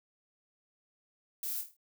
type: noise with echo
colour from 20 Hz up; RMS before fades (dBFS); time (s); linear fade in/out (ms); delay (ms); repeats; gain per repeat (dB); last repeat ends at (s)
violet; -37; 1.43-1.61; 2; 26; 6; -6; 1.766
effects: none